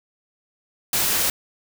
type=noise; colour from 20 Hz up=white; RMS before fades=-21 dBFS; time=0.93-1.3 s; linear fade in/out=2 ms; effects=none